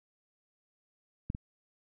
clicks, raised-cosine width 5 ms, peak -21 / -26 dBFS, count 2, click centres 1.301 / 1.349 s, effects none

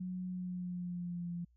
sine tone with pitch glide, 182.9 to 172.83 Hz, F#3 to F3, -20 to -18 cents, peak -37 dBFS, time 0-1.45 s, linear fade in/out 10 ms, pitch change -98 cents, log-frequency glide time 0.29-1.31 s, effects added 60 Hz sine -65 dBFS peak until 1.56 s

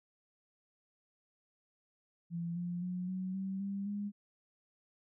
sine tone with pitch steps, 169.9 / 175.18 / 180.63 / 186.24 / 192.03 / 198 / 204.2 Hz, F3 / F3 / F#3 / F#3 / G3 / G3 / G#3, -47 / +6 / -41 / +12 / -35 / +18 / -29 cents, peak -35 dBFS, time 2.3-4.12 s, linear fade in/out 50 ms, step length 260 ms, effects none

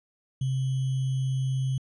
sine tone with sample-and-hold, 131.9 Hz, C3, 14 cents sharp, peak -24 dBFS, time 0.41-1.78 s, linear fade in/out 5 ms, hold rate 3150 Hz, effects resampled to 24000 Hz

